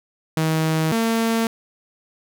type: tone pair in turn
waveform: sawtooth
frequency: 159 / 227.1 Hz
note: D#3 / A#3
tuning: +38 / -45 cents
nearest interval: tritone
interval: 617 cents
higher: second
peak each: -14 dBFS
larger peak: neither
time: 0.37-0.92 / 0.92-1.47 s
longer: neither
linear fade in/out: 2 ms
effects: none